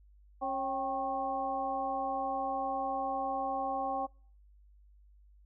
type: harmonic tone with a mistuned harmonic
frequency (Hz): 272.2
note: C#4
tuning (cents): -31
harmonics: 1 / 2 / 3 / 4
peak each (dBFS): -42 / -38 / -33 / -39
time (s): 0.41-4.07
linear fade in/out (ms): 20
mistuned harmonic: 3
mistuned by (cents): -69
effects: noise-tail reverb RT60 0.5 s tail -26 dB re dry + added 50 Hz sine -57 dBFS peak until 5.45 s